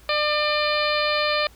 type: harmonic tone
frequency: 599 Hz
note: D5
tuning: 34 cents sharp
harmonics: 1 / 2 / 3 / 4 / 5 / 6 / 7 / 8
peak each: -24 / -26 / -29 / -27 / -32 / -32 / -29 / -34 dBFS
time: 0.09-1.47 s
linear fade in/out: 2 ms
effects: added 57 Hz sine -49 dBFS peak until 1.55 s + pink hiss -53 dBFS RMS until 1.55 s